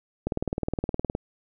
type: click train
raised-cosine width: 2 ms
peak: -13 dBFS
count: 18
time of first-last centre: 0.27-1.151 s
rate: 19.3 Hz
effects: none